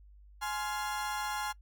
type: chord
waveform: 35% pulse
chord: F minor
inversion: first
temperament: equal with one note detuned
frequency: 840.3 / 1046.5 / 1396.9 Hz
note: Ab5 / C6 / F6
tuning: +20 / 0 / 0 cents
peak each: -34 / -38 / -38 dBFS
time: 0.41-1.53 s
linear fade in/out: 20 ms
effects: noise-tail reverb RT60 0.1 s tail -23 dB re dry + added 50 Hz sine -53 dBFS peak until 1.61 s